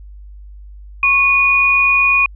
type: tone pair together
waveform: sine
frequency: 1094 / 2458 Hz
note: C#6 / D#7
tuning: -23 / -22 cents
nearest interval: octave + major second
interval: 1401 cents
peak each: -18 / -10 dBFS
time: 1.03-2.26 s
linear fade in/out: 2 ms
effects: added 50 Hz sine -33 dBFS peak until 2.35 s